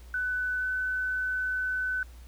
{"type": "tone with pitch glide", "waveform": "sine", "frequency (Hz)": [1498, 1508.4], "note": ["F#6", "F#6"], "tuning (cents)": [21, 33], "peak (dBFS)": -27, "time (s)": [0.14, 2.03], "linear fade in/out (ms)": 2, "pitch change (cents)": 12, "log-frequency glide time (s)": [0.58, 0.65], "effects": ["added 60 Hz sine -45 dBFS peak until 2.27 s", "pink hiss -58 dBFS RMS until 2.27 s"]}